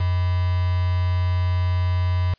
sine tone with quantisation, 90 Hz, F#2, 47 cents flat, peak -18 dBFS, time 0-2.34 s, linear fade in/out 5 ms, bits 5, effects white hiss -61 dBFS RMS until 2.38 s + resampled to 11025 Hz

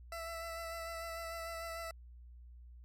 20% pulse tone with vibrato, 664 Hz, E5, 12 cents sharp, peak -36 dBFS, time 0.12-1.91 s, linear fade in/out 2 ms, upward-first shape sine, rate 6.7 Hz, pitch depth 18 cents each way, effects added 60 Hz sine -51 dBFS peak until 2.84 s + MP3 64 kbps

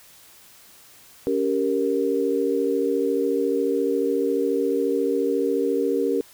sine chord, G diminished, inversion second, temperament equal with one note detuned, 280.1 / 392 / 466.2 Hz, Db4 / G4 / Bb4, +18 / 0 / 0 cents, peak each -25 / -24 / -23 dBFS, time 1.27-6.21 s, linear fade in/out 0 ms, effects white hiss -50 dBFS RMS until 6.33 s

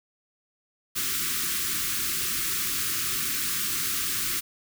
white band-stop noise, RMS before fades -28 dBFS, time 0.95-4.41 s, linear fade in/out 20 ms, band 400 to 1100 Hz, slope 96 dB/octave, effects none

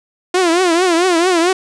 sawtooth tone with vibrato, 350.6 Hz, F4, 7 cents sharp, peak -7 dBFS, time 0.34-1.53 s, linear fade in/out 5 ms, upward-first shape triangle, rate 4.5 Hz, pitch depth 150 cents each way, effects resampled to 22050 Hz + 7-bit

